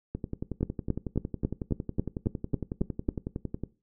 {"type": "two click trains", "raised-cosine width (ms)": 3, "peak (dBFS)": [-13, -19], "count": [10, 39], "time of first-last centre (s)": [[0.63, 3.089], [0.15, 3.636]], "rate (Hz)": [3.66, 10.9], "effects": ["noise-tail reverb RT60 0.3 s tail -19 dB re dry"]}